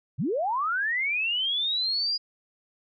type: linear sweep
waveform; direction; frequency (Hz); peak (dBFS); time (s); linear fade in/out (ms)
sine; up; 98 to 4910; -24; 0.18-2.18; 20
effects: none